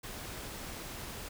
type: noise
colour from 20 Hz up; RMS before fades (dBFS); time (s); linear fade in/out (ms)
pink; -43; 0.03-1.29; 10
effects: none